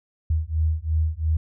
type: beating tone pair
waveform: sine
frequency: 77.78 / 80.68 Hz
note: D#2 / E2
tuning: 0 / -37 cents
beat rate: 2.9 Hz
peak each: -23 dBFS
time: 0.3-1.37 s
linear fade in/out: 5 ms
effects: none